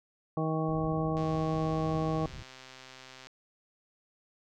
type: harmonic tone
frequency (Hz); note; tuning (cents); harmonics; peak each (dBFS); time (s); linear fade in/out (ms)
158.5; D#3; +32; 1 / 2 / 3 / 4 / 5 / 7; -31 / -34 / -36 / -37 / -38 / -39; 0.37-2.26; 2
type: low-pass noise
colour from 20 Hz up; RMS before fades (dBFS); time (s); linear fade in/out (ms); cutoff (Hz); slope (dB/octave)
white; -44; 0.68-2.43; 5; 110; 12
type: click train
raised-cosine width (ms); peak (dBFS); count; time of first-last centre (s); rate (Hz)
0.2; -31; 274; 1.17-3.27; 130
effects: none